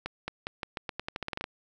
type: accelerating click train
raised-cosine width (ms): 0.3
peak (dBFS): -17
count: 15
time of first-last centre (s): 0.06-1.441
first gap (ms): 220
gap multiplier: 0.86
effects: none